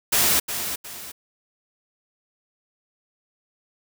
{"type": "noise with echo", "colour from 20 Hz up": "white", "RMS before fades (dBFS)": -19, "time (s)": [0.12, 0.4], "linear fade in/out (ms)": 10, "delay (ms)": 360, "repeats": 2, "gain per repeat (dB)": -9, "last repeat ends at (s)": 1.12, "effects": []}